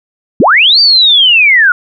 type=linear two-way sweep; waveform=sine; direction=up then down; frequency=138.59 to 4699 to 1397 Hz; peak=-3 dBFS; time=0.4-1.72 s; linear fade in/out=2 ms; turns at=0.8 s; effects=none